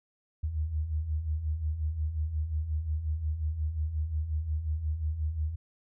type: beating tone pair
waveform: sine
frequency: 73.42 / 79.02 Hz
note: D2 / D#2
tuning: 0 / +27 cents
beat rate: 5.6 Hz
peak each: -36 / -29 dBFS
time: 0.43-5.56 s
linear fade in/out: 10 ms
effects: none